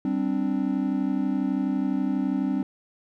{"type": "chord", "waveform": "triangle", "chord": "G suspended fourth", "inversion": "none", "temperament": "equal with one note detuned", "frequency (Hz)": [194.98, 261.6, 293.7], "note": ["G3", "C4", "D4"], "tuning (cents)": [-9, 0, 0], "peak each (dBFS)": [-26, -24, -26], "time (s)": [0.05, 2.63], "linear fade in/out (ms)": 2, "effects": []}